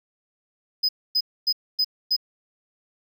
triangle tone bursts, 5020 Hz, D#8, 15 cents sharp, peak -17 dBFS, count 5, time 0.83-2.165 s, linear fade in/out 10 ms, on 59 ms, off 260 ms, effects none

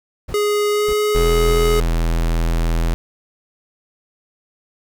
brown noise bursts, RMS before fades -28 dBFS, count 3, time 0.28-1.529 s, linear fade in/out 10 ms, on 63 ms, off 530 ms
square tone with pitch glide, 415.3 to 420.6 Hz, G#4 to G#4, 0 to +22 cents, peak -16 dBFS, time 0.34-1.8 s, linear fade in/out 2 ms, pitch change +22 cents, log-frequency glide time 0.71-0.9 s
square tone, 41.51 Hz, E1, 13 cents sharp, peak -16 dBFS, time 1.15-2.94 s, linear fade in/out 0 ms
effects none

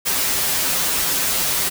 white noise with comb filter, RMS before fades -20 dBFS, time 0.05-1.7 s, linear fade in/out 20 ms, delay 8.8 ms, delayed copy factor -0.95, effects none

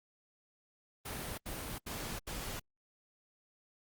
pink noise bursts, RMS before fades -41 dBFS, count 4, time 1.05-2.598 s, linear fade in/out 10 ms, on 330 ms, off 76 ms, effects Opus 32 kbps

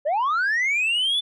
sine linear sweep, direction up, 550 to 3520 Hz, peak -17 dBFS, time 0.05-1.21 s, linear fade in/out 20 ms, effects tanh soft clip ceiling -18 dBFS

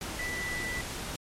sine tone in noise, 1975.5 Hz, B6, in tune, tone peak -33 dBFS, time 0.19-0.81 s, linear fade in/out 2 ms, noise pink, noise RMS -37 dBFS, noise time 0.01-1.16 s, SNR +1 dB, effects low-pass 11000 Hz 12 dB/octave + MP3 64 kbps

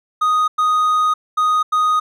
triangle tone bursts at uneven times, 1244.5 Hz, D#6, in tune, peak -11 dBFS, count 4, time 0.21-0.48 / 0.58-1.14 / 1.37-1.63 / 1.72-2 s, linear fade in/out 10 ms, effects none

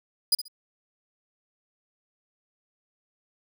sawtooth tone with echo, 4934 Hz, D#8, 15 cents flat, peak -15 dBFS, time 0.32-0.35 s, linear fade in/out 5 ms, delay 66 ms, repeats 2, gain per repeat -13 dB, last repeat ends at 0.482 s, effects none

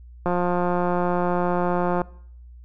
click train, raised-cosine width 1 ms, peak -10 dBFS, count 312, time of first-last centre 0.26-2.017 s, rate 177 Hz, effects noise-tail reverb RT60 0.6 s tail -21 dB re dry + added 60 Hz sine -41 dBFS peak until 2.64 s

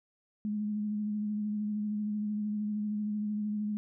sine tone with vibrato, 210 Hz, G#3, 19 cents sharp, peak -30 dBFS, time 0.45-3.77 s, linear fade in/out 0 ms, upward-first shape sine, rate 13 Hz, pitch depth 23 cents each way, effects none

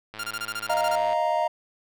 click train, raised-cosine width 0.3 ms, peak -23 dBFS, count 108, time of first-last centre 0.14-1.131 s, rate 108 Hz
sawtooth tone bursts, 1396.9 Hz, F6, in tune, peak -25 dBFS, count 11, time 0.19-0.957 s, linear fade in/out 5 ms, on 47 ms, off 25 ms
triangle chord, Eb suspended second, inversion none, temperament equal, 622.3 / 698.5 / 932.3 Hz, Eb5 / F5 / Bb5, 0 / 0 / 0 cents, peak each -24 dBFS, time 0.69-1.48 s, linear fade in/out 10 ms
effects none

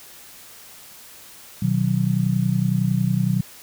sine chord, B major, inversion none, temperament just, 123.47 / 154.34 / 185.21 Hz, B2 / D#3 / F#3, 0 / -14 / +2 cents, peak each -22 / -23 / -21 dBFS, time 1.62-3.41 s, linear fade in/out 5 ms, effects white hiss -44 dBFS RMS until 3.62 s

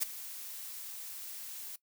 blue noise with ADSR envelope, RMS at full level -28 dBFS, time 0-1.76 s, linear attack 29 ms, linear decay 8 ms, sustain -16 dB, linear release 5 ms, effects noise-tail reverb RT60 0.1 s tail -19 dB re dry

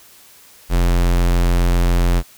square tone, 43.65 Hz, F1, in tune, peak -13 dBFS, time 0.69-2.23 s, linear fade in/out 50 ms, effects white hiss -46 dBFS RMS until 2.37 s

